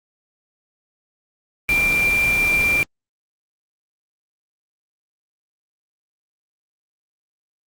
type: tone in noise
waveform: sine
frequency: 2370 Hz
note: D7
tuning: 15 cents sharp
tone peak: -15 dBFS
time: 1.69-2.83 s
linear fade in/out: 0 ms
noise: pink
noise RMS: -27 dBFS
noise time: 1.69-2.83 s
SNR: +9 dB
effects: Opus 24 kbps